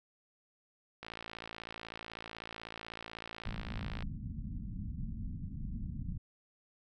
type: click train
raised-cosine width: 0.3 ms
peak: -27 dBFS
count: 169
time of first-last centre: 1.03-4.025 s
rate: 56.1 Hz
type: low-pass noise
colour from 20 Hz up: pink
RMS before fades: -40 dBFS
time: 3.45-6.18 s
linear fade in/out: 10 ms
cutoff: 240 Hz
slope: 48 dB/octave
effects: none